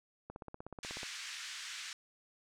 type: click train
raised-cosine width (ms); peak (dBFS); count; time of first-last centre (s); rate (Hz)
1; -31; 13; 0.3-1.032; 16.4
type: band-pass noise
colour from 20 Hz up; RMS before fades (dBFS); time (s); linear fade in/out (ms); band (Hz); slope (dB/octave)
pink; -45; 0.83-1.93; 2; 1600 to 7400; 24
effects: none